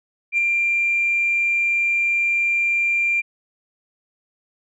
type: tone with ADSR envelope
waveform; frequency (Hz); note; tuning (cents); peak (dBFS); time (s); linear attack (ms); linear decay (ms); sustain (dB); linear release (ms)
sine; 2379; D7; +22; -13; 0.32-3.22; 60; 6; -3; 25
effects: tanh soft clip ceiling -11 dBFS